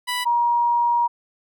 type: tone pair in turn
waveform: 15% pulse / sine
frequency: 987.8 / 950 Hz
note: B5 / A#5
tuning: 0 / +33 cents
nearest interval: minor second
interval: 67 cents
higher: first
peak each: -16 dBFS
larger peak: neither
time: 0.07-0.25 / 0.25-1.08 s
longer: second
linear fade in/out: 20 ms
effects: none